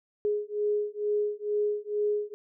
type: beating tone pair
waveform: sine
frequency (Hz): 416 / 418.2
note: G#4 / G#4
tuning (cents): +3 / +12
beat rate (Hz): 2.2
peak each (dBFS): -29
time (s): 0.25-2.34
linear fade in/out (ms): 0
effects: none